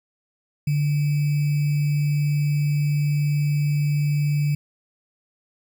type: tone with sample-and-hold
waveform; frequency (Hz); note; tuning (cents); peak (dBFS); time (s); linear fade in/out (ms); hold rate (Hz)
sine; 146.5; D3; -4; -18; 0.67-4.55; 5; 2450
effects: none